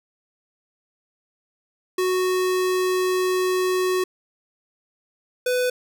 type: tone pair in turn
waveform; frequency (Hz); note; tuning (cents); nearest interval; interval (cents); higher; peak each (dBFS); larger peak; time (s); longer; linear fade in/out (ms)
square; 369 / 498.9; F#4 / B4; -5 / +17; perfect fourth; 522; second; -20; neither; 1.98-4.04 / 5.46-5.7; first; 5
effects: none